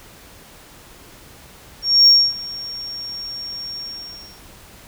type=tone with ADSR envelope; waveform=sine; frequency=5540 Hz; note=F8; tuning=15 cents flat; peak=-5 dBFS; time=1.82-4.42 s; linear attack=250 ms; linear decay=260 ms; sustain=-22 dB; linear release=630 ms; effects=tanh soft clip ceiling -3 dBFS + pink hiss -44 dBFS RMS until 4.87 s